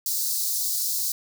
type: high-pass noise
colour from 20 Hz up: white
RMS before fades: -26 dBFS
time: 0.06-1.12 s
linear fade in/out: 2 ms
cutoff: 4200 Hz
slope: 48 dB/octave
effects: none